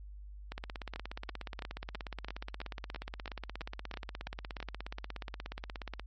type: two click trains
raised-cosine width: 0.3 ms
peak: -24 / -24 dBFS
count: 93 / 12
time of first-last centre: 0.52-5.996 / 0.96-4.602 s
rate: 16.8 / 3.02 Hz
effects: added 50 Hz sine -45 dBFS peak until 6.06 s + MP3 32 kbps